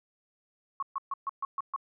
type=tone bursts; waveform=sine; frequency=1100 Hz; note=C#6; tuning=14 cents flat; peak=-29 dBFS; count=7; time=0.8-1.762 s; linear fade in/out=2 ms; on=26 ms; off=130 ms; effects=none